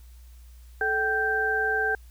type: tone cluster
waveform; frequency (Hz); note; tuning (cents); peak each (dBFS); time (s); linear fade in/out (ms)
sine; 435 / 772 / 1569; A4 / G5 / G6; -20 / -27 / +1; -29 / -30 / -24; 0.81-1.95; 2
effects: added 60 Hz sine -45 dBFS peak until 2.1 s + white hiss -61 dBFS RMS until 2.1 s